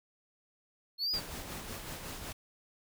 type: exponential two-way sweep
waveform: triangle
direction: up then down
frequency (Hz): 4255 to 4978 to 4534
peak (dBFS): -29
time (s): 0.98-1.21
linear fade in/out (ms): 50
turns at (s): 1.12
type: noise with tremolo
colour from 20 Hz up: pink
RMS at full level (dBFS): -41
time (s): 1.13-2.33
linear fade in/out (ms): 10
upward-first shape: sine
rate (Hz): 5.4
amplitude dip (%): 40
effects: none